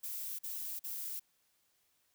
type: noise bursts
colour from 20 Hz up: violet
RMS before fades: -41 dBFS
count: 3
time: 0.03-1.198 s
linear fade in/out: 10 ms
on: 360 ms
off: 44 ms
effects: white hiss -75 dBFS RMS until 2.14 s